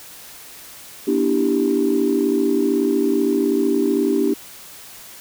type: chord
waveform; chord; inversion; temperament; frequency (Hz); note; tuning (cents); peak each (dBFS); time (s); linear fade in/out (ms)
sine; E minor seventh; second; equal with one note detuned; 241 / 293.7 / 329.6 / 392; B3 / D4 / E4 / G4; -42 / 0 / 0 / 0; -22 / -19 / -23 / -19; 1.07-4.34; 10
effects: tanh soft clip ceiling -7 dBFS + white hiss -40 dBFS RMS until 5.2 s